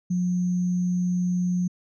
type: tone with sample-and-hold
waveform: sine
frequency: 179.4 Hz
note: F3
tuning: 47 cents sharp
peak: -21 dBFS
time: 0.1-1.68 s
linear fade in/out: 10 ms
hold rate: 6300 Hz
effects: resampled to 16000 Hz